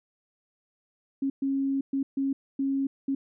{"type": "tone bursts at uneven times", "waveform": "sine", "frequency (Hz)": 272.8, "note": "C#4", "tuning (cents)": -28, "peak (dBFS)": -24, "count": 6, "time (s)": [[1.22, 1.3], [1.42, 1.81], [1.93, 2.03], [2.17, 2.33], [2.59, 2.87], [3.08, 3.15]], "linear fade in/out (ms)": 5, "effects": []}